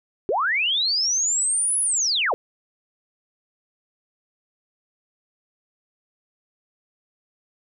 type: linear two-way sweep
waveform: sine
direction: up then down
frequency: 343.8 to 10470 to 375 Hz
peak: -19 dBFS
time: 0.29-2.34 s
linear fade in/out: 0 ms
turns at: 1.8 s
effects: none